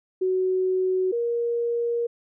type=tone pair in turn; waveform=sine; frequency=372.6 / 471.2 Hz; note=F#4 / A#4; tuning=+12 / +19 cents; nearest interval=major third; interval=407 cents; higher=second; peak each=-20 / -22 dBFS; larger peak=first; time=0.21-1.12 / 1.12-2.07 s; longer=second; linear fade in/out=10 ms; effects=none